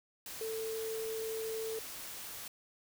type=tone in noise; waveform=sine; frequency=444.3 Hz; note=A4; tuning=17 cents sharp; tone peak=-36 dBFS; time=0.41-1.79 s; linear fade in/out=2 ms; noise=white; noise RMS=-45 dBFS; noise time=0.26-2.48 s; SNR=+6 dB; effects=none